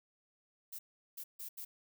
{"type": "noise bursts at uneven times", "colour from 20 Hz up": "violet", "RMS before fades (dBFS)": -45, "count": 4, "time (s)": [[0.72, 0.79], [1.17, 1.24], [1.39, 1.49], [1.57, 1.65]], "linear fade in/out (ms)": 10, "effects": []}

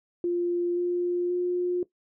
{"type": "tone with pitch steps", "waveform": "sine", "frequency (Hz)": [349.2, 352.8, 356.5], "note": ["F4", "F4", "F4"], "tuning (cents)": [0, 18, 36], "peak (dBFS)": -23, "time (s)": [0.24, 1.83], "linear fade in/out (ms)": 2, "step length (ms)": 530, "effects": ["noise-tail reverb RT60 0.1 s tail -17 dB re dry"]}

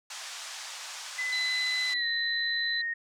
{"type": "band-pass noise", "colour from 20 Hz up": "white", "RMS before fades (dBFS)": -41, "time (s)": [0.1, 1.94], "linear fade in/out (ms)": 5, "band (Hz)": [740, 7300], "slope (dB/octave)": 24}
{"type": "tone with pitch glide", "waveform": "sine", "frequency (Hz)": [2014, 1857.5], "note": ["B6", "A#6"], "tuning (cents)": [33, -7], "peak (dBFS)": -29, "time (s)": [1.18, 2.94], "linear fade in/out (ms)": 10, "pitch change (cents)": -140, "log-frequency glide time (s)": [1.89, 2.06]}
{"type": "tone", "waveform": "sine", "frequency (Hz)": 4015, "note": "B7", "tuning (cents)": 28, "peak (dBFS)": -30, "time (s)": [1.32, 2.82], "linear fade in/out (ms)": 10}
{"effects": []}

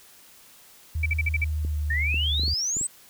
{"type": "tone with pitch glide", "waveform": "sine", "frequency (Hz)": [78.6, 75.09], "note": ["D#2", "D2"], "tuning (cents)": [18, 39], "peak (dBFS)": -24, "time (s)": [0.95, 2.54], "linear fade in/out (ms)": 5, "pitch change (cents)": -79, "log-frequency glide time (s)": [1.24, 1.8]}
{"type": "tone bursts", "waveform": "sine", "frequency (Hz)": 2312, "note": "D7", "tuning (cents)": -28, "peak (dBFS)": -22, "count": 6, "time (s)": [1.03, 1.444], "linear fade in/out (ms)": 5, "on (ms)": 29, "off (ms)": 48}
{"type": "clicks", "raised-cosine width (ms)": 3, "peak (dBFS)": -24, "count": 7, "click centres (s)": [1.649, 2.143, 2.396, 2.435, 2.48, 2.768, 2.812]}
{"type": "exponential sweep", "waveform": "sine", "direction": "up", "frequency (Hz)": [1777, 8290], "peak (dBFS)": -24, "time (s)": [1.9, 2.87], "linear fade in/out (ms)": 5}
{"effects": ["white hiss -52 dBFS RMS until 3.09 s"]}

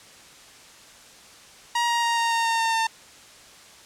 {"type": "tone with pitch steps", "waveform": "sawtooth", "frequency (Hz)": [947, 940.5, 934, 927.5, 921.1, 914.7, 908.4, 902.1], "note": ["A#5", "A#5", "A#5", "A#5", "A#5", "A#5", "A#5", "A5"], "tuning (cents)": [27, 15, 3, -9, -21, -33, -45, 43], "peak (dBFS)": -17, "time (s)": [1.75, 2.87], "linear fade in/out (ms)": 5, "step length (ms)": 140, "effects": ["white hiss -48 dBFS RMS until 3.85 s", "low-pass 8000 Hz 12 dB/octave"]}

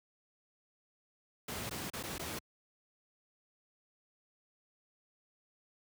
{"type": "noise with dropouts", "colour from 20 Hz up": "pink", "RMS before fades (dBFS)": -40, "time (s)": [1.48, 2.39], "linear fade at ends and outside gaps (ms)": 5, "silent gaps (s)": [[1.696, 1.709], [1.901, 1.934], [2.029, 2.035], [2.182, 2.194]], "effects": ["high-pass 80 Hz 12 dB/octave"]}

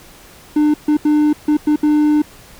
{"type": "tone bursts at uneven times", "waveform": "triangle", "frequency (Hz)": 300, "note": "D4", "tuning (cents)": 37, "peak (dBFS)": -8, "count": 6, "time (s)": [[0.56, 0.74], [0.88, 0.97], [1.05, 1.33], [1.48, 1.57], [1.67, 1.76], [1.83, 2.22]], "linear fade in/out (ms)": 5, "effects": ["pink hiss -42 dBFS RMS until 2.59 s"]}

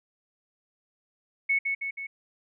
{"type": "tone with echo", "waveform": "sine", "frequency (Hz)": 2207, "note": "C#7", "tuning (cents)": -8, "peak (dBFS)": -21, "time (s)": [1.49, 1.59], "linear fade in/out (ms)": 10, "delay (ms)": 160, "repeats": 3, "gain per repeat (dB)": -4, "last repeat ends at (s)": 2.07, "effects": []}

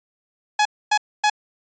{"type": "tone bursts", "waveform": "sawtooth", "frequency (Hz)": 842, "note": "G#5", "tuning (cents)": 24, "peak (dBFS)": -11, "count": 3, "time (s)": [0.59, 1.299], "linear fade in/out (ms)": 5, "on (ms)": 63, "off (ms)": 260, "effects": ["resampled to 16000 Hz"]}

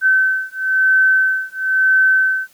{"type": "beating tone pair", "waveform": "sine", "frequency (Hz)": [1533, 1534], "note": ["G6", "G6"], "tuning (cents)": [-39, -38], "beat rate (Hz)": 1, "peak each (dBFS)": -15, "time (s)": [0.01, 2.48], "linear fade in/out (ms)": 50, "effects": ["white hiss -52 dBFS RMS until 2.53 s"]}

